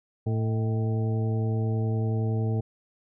harmonic tone with a mistuned harmonic, 111.2 Hz, A2, 19 cents sharp, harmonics 1 / 2 / 3 / 4 / 6 / 7, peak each -24 / -33 / -38 / -35 / -43 / -43 dBFS, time 0.26-2.61 s, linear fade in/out 10 ms, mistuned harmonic 6, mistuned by -81 cents, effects none

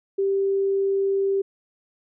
sine tone, 392 Hz, G4, in tune, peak -19 dBFS, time 0.18-1.42 s, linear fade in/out 10 ms, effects none

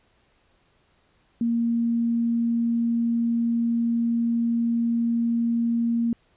sine tone, 233.1 Hz, A#3, in tune, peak -20 dBFS, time 1.41-6.13 s, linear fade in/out 2 ms, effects pink hiss -64 dBFS RMS until 6.36 s + resampled to 8000 Hz

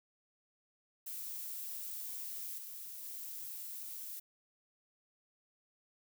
violet noise with level steps, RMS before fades -43 / -47 / -45 dBFS, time 1.06-4.2 s, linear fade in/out 10 ms, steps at 2.58 / 3.03 s, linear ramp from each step 2 ms, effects none

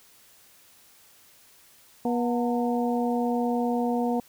harmonic tone with a mistuned harmonic, 241 Hz, B3, 42 cents flat, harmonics 1 / 2 / 3 / 4, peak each -25 / -29 / -30 / -36 dBFS, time 2.05-4.2 s, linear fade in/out 2 ms, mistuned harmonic 4, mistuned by -99 cents, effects white hiss -56 dBFS RMS until 4.28 s

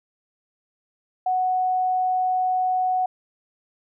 sine tone, 740 Hz, F#5, in tune, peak -19 dBFS, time 1.26-3.06 s, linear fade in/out 5 ms, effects none

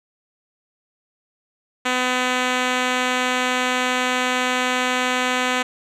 5% pulse tone with low-pass filter, 252.2 Hz, B3, 36 cents sharp, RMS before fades -21 dBFS, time 1.85-5.63 s, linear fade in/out 10 ms, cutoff 6600 Hz, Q 0.72, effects none

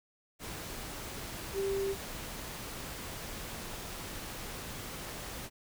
sine tone in noise, 392 Hz, G4, in tune, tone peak -30 dBFS, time 1.53-1.96 s, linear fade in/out 50 ms, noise pink, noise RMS -42 dBFS, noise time 0.39-5.5 s, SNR +9 dB, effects none

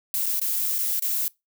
violet noise with dropouts, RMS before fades -25 dBFS, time 0.14-1.28 s, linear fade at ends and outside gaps 1 ms, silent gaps 0.259-0.263 / 0.396-0.415 / 0.783-0.787 / 0.996-1.022 s, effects noise-tail reverb RT60 0.2 s tail -23 dB re dry

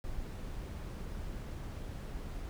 brown noise, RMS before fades -41 dBFS, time 0.04-2.49 s, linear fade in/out 0 ms, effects none

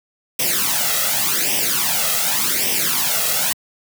white noise with flanger, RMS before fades -19 dBFS, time 0.39-3.53 s, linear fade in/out 5 ms, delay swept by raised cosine 0.35 to 1.55 ms, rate 0.87 Hz, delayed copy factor +0.75, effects high-pass 150 Hz 12 dB/octave

